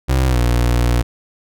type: tone with pitch glide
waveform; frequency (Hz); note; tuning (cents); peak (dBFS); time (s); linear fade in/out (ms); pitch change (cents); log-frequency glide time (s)
30% pulse; 65.41 to 59.98; C2 to B1; 0 to -50; -10; 0.08-1.03; 20; -150; 0.28-0.37
effects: none